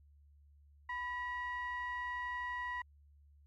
triangle ring-modulated tone, 466.5 Hz, A#4, 1 cent sharp, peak -32 dBFS, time 0.89-2.82 s, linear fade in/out 5 ms, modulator 1460 Hz, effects added 72 Hz sine -60 dBFS peak until 3.46 s + MP3 64 kbps

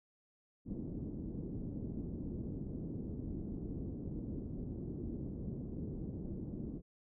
white low-pass noise, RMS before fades -42 dBFS, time 0.65-6.82 s, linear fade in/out 50 ms, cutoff 310 Hz, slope 24 dB/octave, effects none

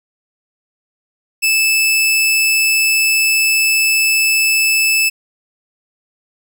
sawtooth tone, 2625 Hz, E7, 8 cents flat, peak -8 dBFS, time 1.42-5.1 s, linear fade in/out 20 ms, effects none

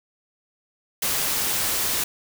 white noise, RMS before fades -24 dBFS, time 1.02-2.04 s, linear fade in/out 5 ms, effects none

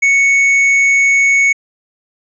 triangle tone with tanh clipping, 2217 Hz, C#7, in tune, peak -9 dBFS, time 0.02-1.53 s, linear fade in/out 10 ms, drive 10 dB, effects resampled to 22050 Hz

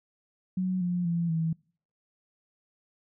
sine tone with pitch steps, 185 / 177.16 / 169.65 / 162.45 Hz, F#3 / F3 / F3 / E3, 0 / +25 / -50 / -25 cents, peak -25 dBFS, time 0.57-1.53 s, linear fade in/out 5 ms, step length 240 ms, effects noise-tail reverb RT60 0.5 s tail -26 dB re dry

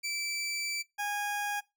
20% pulse tone pair in turn, 2324 / 821.7 Hz, D7 / G#5, -19 / -19 cents, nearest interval octave + tritone, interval 1800 cents, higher first, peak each -27 / -26 dBFS, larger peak second, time 0.03-0.83 / 0.98-1.61 s, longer first, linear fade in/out 20 ms, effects noise-tail reverb RT60 0.2 s tail -21 dB re dry

